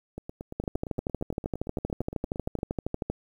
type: two click trains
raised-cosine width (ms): 2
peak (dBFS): -15 / -23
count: 33 / 22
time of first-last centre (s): 0.6-3.1 / 0.18-2.588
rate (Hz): 12.8 / 8.72
effects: 9-bit